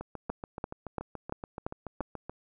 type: two click trains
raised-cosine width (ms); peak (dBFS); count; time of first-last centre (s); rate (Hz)
1; -18 / -24; 6 / 17; 0.3-2.006 / 0.01-2.296; 2.93 / 7
effects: none